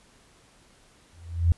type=tone with exponential growth; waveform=sine; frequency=84.6 Hz; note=E2; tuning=45 cents sharp; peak=-13 dBFS; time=1.13-1.52 s; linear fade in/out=0 ms; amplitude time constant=84 ms; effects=pink hiss -58 dBFS RMS until 1.57 s + resampled to 24000 Hz